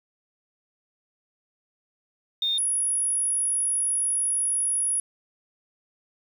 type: tone pair in turn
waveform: sine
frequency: 3651 / 10327 Hz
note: A#7 / E9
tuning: -37 / -37 cents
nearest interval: octave + tritone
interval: 1800 cents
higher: second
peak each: -22 dBFS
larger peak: neither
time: 2.42-2.58 / 2.58-5 s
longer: second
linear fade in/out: 2 ms
effects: 8-bit